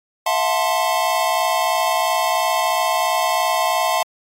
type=chord; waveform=square; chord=F# half-diminished seventh; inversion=third; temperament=equal with one note detuned; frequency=659.3 / 722.3 / 880 / 1046.5 Hz; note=E5 / F#5 / A5 / C6; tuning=0 / -42 / 0 / 0 cents; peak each=-23 dBFS; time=0.26-4.03 s; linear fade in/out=5 ms; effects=AAC 48 kbps